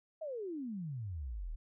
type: exponential sweep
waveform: sine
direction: down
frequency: 659.3 to 34.65 Hz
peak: -38 dBFS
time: 0.21-1.56 s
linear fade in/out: 10 ms
effects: none